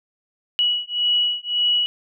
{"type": "beating tone pair", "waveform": "sine", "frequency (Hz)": [2927, 2928.8], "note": ["F#7", "F#7"], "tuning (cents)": [-19, -18], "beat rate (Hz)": 1.8, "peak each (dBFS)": -21, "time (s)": [0.59, 1.86], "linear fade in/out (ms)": 0, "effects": []}